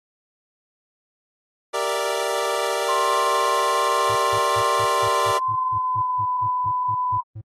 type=chord; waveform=25% pulse; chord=E half-diminished seventh; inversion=first; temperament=equal; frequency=392 / 466.2 / 587.3 / 659.3 Hz; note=G4 / Bb4 / D5 / E5; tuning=0 / 0 / 0 / 0 cents; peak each=-25 / -23 / -22 / -27 dBFS; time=1.73-5.39 s; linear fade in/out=20 ms
type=tone with pitch glide; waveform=sine; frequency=1056 to 1000.2 Hz; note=C6 to B5; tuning=+16 to +22 cents; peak=-20 dBFS; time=2.88-7.21 s; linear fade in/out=10 ms; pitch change=-94 cents; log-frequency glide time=4.81-6.23 s
type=tone bursts; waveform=triangle; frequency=108.4 Hz; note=A2; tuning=25 cents flat; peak=-29 dBFS; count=15; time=4.09-7.415 s; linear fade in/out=10 ms; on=63 ms; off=170 ms
effects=AAC 32 kbps